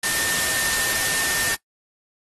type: tone in noise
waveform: sine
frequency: 1809 Hz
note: A6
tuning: 48 cents sharp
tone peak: -28 dBFS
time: 0.03-1.55 s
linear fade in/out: 5 ms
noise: white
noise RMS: -23 dBFS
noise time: 0.03-1.55 s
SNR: -8 dB
effects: noise-tail reverb RT60 0.1 s tail -19 dB re dry + AAC 32 kbps